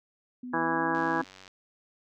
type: tone with pitch glide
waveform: sine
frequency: 249.1 to 265.4 Hz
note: B3 to C4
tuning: +15 to +25 cents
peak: -36 dBFS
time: 0.43-1.24 s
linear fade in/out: 5 ms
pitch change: +110 cents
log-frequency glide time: 0.6-0.85 s
type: harmonic tone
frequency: 164.81 Hz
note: E3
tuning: in tune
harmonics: 1 / 2 / 3 / 4 / 5 / 6 / 7 / 8 / 9 / 10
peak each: -40 / -31 / -36 / -39 / -33 / -32 / -36 / -40 / -40 / -32 dBFS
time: 0.53-1.22 s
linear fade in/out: 10 ms
type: click train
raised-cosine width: 0.2 ms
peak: -31 dBFS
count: 51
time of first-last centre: 0.95-1.479 s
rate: 94.6 Hz
effects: none